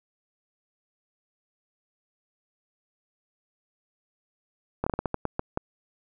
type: slowing click train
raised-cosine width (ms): 1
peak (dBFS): -12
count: 10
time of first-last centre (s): 4.84-5.574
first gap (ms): 25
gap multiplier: 1.28
effects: none